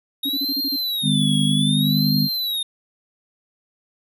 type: tone with vibrato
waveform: square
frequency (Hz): 3739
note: A#7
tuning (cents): +4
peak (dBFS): -22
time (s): 0.23-2.63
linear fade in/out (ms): 5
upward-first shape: sine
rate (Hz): 0.64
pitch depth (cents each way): 200
type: tone bursts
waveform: sine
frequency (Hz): 277.2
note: C#4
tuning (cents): 0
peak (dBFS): -24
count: 7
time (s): 0.25-0.764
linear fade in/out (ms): 10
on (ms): 46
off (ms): 32
type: harmonic tone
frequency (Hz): 50.6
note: G#1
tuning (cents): -44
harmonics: 3 / 4 / 5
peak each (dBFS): -20 / -21 / -22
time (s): 1.02-2.29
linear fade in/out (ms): 50
effects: none